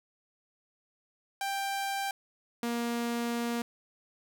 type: tone pair in turn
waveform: sawtooth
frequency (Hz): 788 / 236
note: G5 / A#3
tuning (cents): +9 / +22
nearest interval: octave + major sixth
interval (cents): 2087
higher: first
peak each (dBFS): -27 / -26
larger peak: second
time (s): 1.41-2.11 / 2.63-3.62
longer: second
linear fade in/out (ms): 2
effects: none